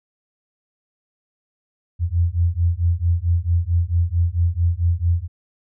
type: beating tone pair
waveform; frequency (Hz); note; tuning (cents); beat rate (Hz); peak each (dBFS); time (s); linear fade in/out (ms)
sine; 83.8 / 88.3; E2 / F2; +29 / +20; 4.5; -19; 1.99-5.28; 50
effects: none